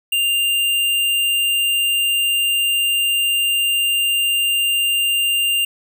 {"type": "tone", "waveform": "square", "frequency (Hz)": 2794, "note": "F7", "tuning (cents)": 0, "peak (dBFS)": -16, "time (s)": [0.12, 5.65], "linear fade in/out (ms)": 5, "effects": []}